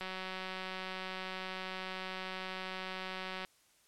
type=click train; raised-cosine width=0.3 ms; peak=-25 dBFS; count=644; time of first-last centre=0.01-3.449 s; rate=187 Hz; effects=white hiss -68 dBFS RMS until 3.87 s + low-pass 11000 Hz 12 dB/octave